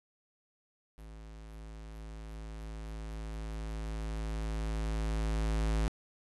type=tone with level ramp; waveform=square; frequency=54 Hz; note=A1; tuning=32 cents flat; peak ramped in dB=-48 to -28 dBFS; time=0.98-5.88 s; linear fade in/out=0 ms; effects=resampled to 24000 Hz + 11-bit